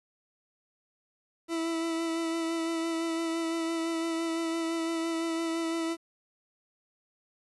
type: tone with vibrato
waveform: 40% pulse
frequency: 329.6 Hz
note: E4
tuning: in tune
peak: -28 dBFS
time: 1.48-5.97 s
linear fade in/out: 50 ms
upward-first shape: sine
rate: 5.9 Hz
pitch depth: 19 cents each way
effects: resampled to 24000 Hz + 10-bit